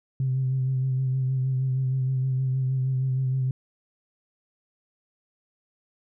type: tone with vibrato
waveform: sine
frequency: 130.81 Hz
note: C3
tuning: in tune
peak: -21 dBFS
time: 0.2-3.51 s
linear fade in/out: 2 ms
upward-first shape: sine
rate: 6.4 Hz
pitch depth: 30 cents each way
effects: tanh soft clip ceiling -17 dBFS